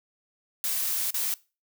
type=noise with dropouts; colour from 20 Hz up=blue; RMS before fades=-28 dBFS; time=0.64-1.34 s; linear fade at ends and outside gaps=1 ms; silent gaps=1.106-1.143 s; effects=noise-tail reverb RT60 0.3 s tail -21 dB re dry